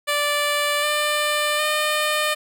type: tone with pitch steps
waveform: 10% pulse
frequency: 585 / 595.6 / 606.3 Hz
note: D5 / D5 / D#5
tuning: -7 / +24 / -45 cents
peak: -11 dBFS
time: 0.07-2.35 s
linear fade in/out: 20 ms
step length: 760 ms
effects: none